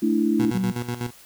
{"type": "chord", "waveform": "sine", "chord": "A suspended fourth", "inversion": "none", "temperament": "equal", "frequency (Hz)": [220, 293.7, 329.6], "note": ["A3", "D4", "E4"], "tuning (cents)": [0, 0, 0], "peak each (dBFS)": [-22, -23, -22], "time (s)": [0.02, 0.51], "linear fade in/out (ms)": 10}
{"type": "tone with tremolo", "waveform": "20% pulse", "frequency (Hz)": 120.7, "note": "B2", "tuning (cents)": -39, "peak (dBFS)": -20, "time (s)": [0.39, 1.11], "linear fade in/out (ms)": 10, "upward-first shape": "square", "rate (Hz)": 8.1, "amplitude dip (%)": 70}
{"type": "tone", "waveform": "sine", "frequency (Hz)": 190, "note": "F#3", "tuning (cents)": 46, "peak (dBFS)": -21, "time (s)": [0.54, 0.72], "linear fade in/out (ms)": 10}
{"effects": ["white hiss -49 dBFS RMS until 1.25 s"]}